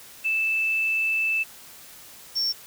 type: tone pair in turn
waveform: sine / triangle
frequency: 2637 / 5460 Hz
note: E7 / F8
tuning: 0 / -40 cents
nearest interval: octave + minor second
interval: 1260 cents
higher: second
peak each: -21 dBFS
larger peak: neither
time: 0.24-1.44 / 2.35-2.53 s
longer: first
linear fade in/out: 20 ms
effects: white hiss -46 dBFS RMS until 2.66 s